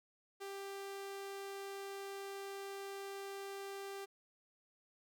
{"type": "tone", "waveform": "sawtooth", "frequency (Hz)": 394.3, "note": "G4", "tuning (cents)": 10, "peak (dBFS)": -40, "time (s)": [0.4, 4.06], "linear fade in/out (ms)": 20, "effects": []}